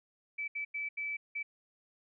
sine tone bursts at uneven times, 2308 Hz, D7, 31 cents flat, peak -34 dBFS, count 5, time 0.38-0.48 / 0.55-0.65 / 0.74-0.89 / 0.97-1.17 / 1.35-1.43 s, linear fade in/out 10 ms, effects none

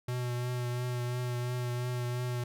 square tone with vibrato, 123.1 Hz, B2, 5 cents flat, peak -32 dBFS, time 0.08-2.44 s, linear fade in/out 5 ms, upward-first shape triangle, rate 2.9 Hz, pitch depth 24 cents each way, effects none

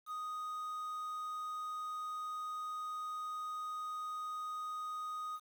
triangle tone with quantisation, 1244.5 Hz, D#6, in tune, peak -37 dBFS, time 0.06-5.4 s, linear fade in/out 50 ms, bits 10, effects none

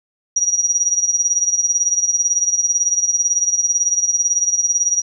sine tone with tremolo, 5760 Hz, F#8, 47 cents flat, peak -11 dBFS, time 0.36-5.02 s, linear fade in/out 5 ms, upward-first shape sine, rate 18 Hz, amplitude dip 75%, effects none

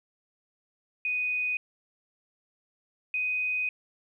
sine tone pair in turn, 2489 / 2500 Hz, D#7 / D#7, 0 / +8 cents, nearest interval unison, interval 8 cents, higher second, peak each -26 dBFS, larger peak neither, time 1.05-1.57 / 3.14-3.69 s, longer second, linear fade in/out 2 ms, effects 11-bit

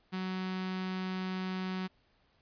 sawtooth tone with notch filter, 186.4 Hz, F#3, 13 cents sharp, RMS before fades -36 dBFS, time 0.12-1.88 s, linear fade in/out 20 ms, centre 520 Hz, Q 1.1, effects pink hiss -70 dBFS RMS until 2.41 s + resampled to 11025 Hz

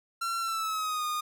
45% pulse tone with pitch glide, 1360 to 1225.7 Hz, F6 to D#6, -46 to -26 cents, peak -29 dBFS, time 0.21-1.21 s, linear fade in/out 10 ms, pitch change -180 cents, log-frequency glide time 0.4-1.05 s, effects none

